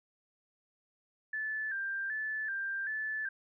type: tone with vibrato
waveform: sine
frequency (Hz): 1661.2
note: G#6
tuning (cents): 0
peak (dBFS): -33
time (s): 1.33-3.29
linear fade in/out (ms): 5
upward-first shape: square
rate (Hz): 1.3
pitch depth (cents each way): 81
effects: none